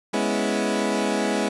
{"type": "chord", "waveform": "20% pulse", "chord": "C# minor seventh", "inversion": "second", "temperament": "equal", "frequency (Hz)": [207.7, 246.9, 277.2, 329.6], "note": ["G#3", "B3", "C#4", "E4"], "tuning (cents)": [0, 0, 0, 0], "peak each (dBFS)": [-20, -23, -24, -23], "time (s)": [0.13, 1.49], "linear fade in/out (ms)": 10, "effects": ["resampled to 24000 Hz"]}